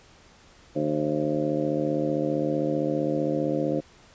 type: harmonic tone with a mistuned harmonic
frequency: 75.4 Hz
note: D2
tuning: 46 cents sharp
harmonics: 2 / 3 / 4 / 5 / 6 / 7 / 8 / 9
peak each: -32 / -34 / -27 / -32 / -37 / -28 / -39 / -37 dBFS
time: 0.75-3.81 s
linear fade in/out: 20 ms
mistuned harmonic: 8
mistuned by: -64 cents
effects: pink hiss -54 dBFS RMS until 4.14 s + resampled to 16000 Hz